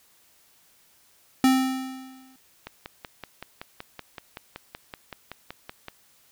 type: tone with exponential decay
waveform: square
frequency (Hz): 261.6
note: C4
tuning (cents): 0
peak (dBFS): -15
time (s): 1.44-2.36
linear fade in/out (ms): 1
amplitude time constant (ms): 200
type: click train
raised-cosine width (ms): 0.3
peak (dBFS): -20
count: 18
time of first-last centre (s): 2.67-5.884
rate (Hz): 5.29
effects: white hiss -60 dBFS RMS until 6.31 s